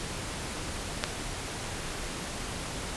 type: click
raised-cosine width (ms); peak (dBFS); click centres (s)
0.2; -8; 1.039
effects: pink hiss -36 dBFS RMS until 2.96 s + resampled to 24000 Hz